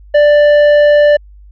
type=tone with tanh clipping; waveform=triangle; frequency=589 Hz; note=D5; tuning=5 cents sharp; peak=-6 dBFS; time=0.14-1.17 s; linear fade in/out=10 ms; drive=13 dB; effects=added 50 Hz sine -35 dBFS peak until 1.51 s